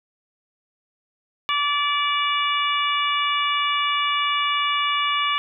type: harmonic tone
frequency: 579 Hz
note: D5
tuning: 25 cents flat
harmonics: 2 / 3 / 4 / 5 / 6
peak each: -22 / -32 / -26 / -26 / -29 dBFS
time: 1.49-5.38 s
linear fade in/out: 0 ms
effects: none